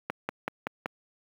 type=click train; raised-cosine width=0.5 ms; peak=-14 dBFS; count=5; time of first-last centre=0.1-0.859 s; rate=5.27 Hz; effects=high-pass 150 Hz 12 dB/octave + 8-bit